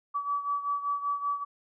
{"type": "beating tone pair", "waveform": "sine", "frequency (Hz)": [1145, 1150.2], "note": ["D6", "D6"], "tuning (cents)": [-44, -36], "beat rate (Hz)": 5.2, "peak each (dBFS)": [-29, -34], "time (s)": [0.14, 1.45], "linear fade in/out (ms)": 20, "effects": []}